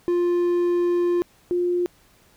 triangle / sine tone pair in turn, 350.3 / 353.6 Hz, F4 / F4, +5 / +22 cents, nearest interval unison, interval 17 cents, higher second, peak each -16 / -19 dBFS, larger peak first, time 0.08-1.22 / 1.51-1.86 s, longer first, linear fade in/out 0 ms, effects pink hiss -57 dBFS RMS until 2.36 s

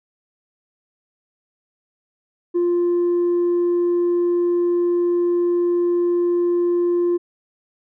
triangle tone with tanh clipping, 349.2 Hz, F4, in tune, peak -16 dBFS, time 2.54-7.18 s, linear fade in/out 20 ms, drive 6 dB, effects none

